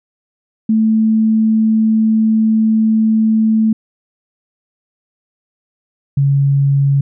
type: tone pair in turn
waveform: sine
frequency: 220 / 139.3 Hz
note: A3 / C#3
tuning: 0 / +9 cents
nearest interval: minor sixth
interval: 791 cents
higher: first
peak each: -9 dBFS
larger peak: neither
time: 0.69-3.73 / 6.17-7.01 s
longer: first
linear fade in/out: 5 ms
effects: none